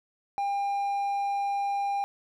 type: tone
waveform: triangle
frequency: 801 Hz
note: G5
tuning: 37 cents sharp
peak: -24 dBFS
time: 0.38-2.04 s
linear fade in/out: 0 ms
effects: none